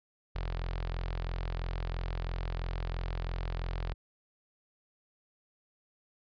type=tone with notch filter; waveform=sawtooth; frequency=43 Hz; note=F1; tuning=26 cents flat; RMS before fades=-35 dBFS; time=0.35-3.94 s; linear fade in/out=10 ms; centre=250 Hz; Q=0.85; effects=resampled to 11025 Hz